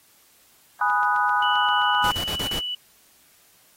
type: chord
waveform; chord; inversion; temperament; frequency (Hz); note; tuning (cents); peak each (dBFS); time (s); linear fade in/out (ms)
sine; G# minor seventh; none; equal; 830.6 / 987.8 / 1244.5 / 1480; G#5 / B5 / D#6 / F#6; 0 / 0 / 0 / 0; -24; 0.81-2.11; 2
type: click train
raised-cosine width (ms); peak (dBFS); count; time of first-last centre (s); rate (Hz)
0.2; -25; 11; 0.9-2.212; 7.62
type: tone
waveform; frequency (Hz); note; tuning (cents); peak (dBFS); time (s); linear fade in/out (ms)
sine; 2960; F#7; 0; -26; 1.42-2.75; 5
type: noise bursts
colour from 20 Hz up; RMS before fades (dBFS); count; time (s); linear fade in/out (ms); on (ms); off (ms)
pink; -31; 5; 2.04-2.592; 0; 80; 38
effects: white hiss -57 dBFS RMS until 3.76 s + AAC 48 kbps